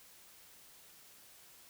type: silence
effects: white hiss -59 dBFS RMS until 1.69 s